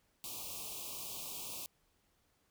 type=band-stop noise; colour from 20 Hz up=white; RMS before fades=-44 dBFS; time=0.24-1.66 s; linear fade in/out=0 ms; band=1200 to 2400 Hz; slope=96 dB/octave; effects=pink hiss -75 dBFS RMS until 2.5 s